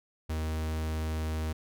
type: tone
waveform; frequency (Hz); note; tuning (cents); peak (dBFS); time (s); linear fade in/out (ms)
45% pulse; 78.8; D#2; +23; -30; 0.29-1.53; 10
effects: none